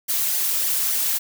blue noise with flanger, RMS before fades -22 dBFS, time 0.08-1.19 s, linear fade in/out 20 ms, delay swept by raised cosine 0.74 to 3.34 ms, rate 3.5 Hz, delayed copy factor -0.6, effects none

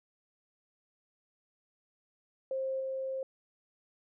sine tone with level steps, 530 Hz, C5, 22 cents sharp, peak -31 / -33 dBFS, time 2.51-3.23 s, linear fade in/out 2 ms, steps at 2.8 s, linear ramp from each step 5 ms, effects none

